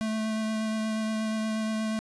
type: tone with vibrato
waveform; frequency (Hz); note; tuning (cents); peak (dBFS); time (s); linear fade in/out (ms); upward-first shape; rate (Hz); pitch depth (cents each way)
square; 218.7; A3; -10; -28; 0.01-1.99; 0; triangle; 8.4; 14
effects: resampled to 22050 Hz + 9-bit